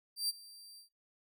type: tone with ADSR envelope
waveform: sawtooth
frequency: 4699 Hz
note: D8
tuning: in tune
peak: -27 dBFS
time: 0.16-0.89 s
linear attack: 130 ms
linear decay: 26 ms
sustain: -22 dB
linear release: 110 ms
effects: noise-tail reverb RT60 0.2 s tail -21 dB re dry